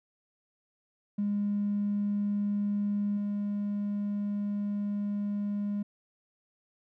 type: tone with level steps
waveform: triangle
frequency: 204.6 Hz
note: G#3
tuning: 26 cents flat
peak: -23 / -26 dBFS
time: 1.18-5.83 s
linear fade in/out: 10 ms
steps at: 3.17 s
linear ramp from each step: 5 ms
effects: tanh soft clip ceiling -24 dBFS